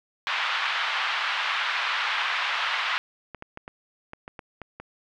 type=band-pass noise; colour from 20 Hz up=pink; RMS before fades=-27 dBFS; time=0.27-2.98 s; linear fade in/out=0 ms; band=1000 to 3500 Hz; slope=24 dB/octave
type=clicks; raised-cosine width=0.5 ms; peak=-23 dBFS; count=9; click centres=3.347 / 3.424 / 3.574 / 3.679 / 4.134 / 4.279 / 4.392 / 4.617 / 4.8 s
effects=none